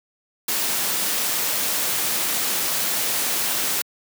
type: noise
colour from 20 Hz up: white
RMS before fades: -23 dBFS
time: 0.48-3.82 s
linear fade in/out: 5 ms
effects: high-pass 150 Hz 12 dB/octave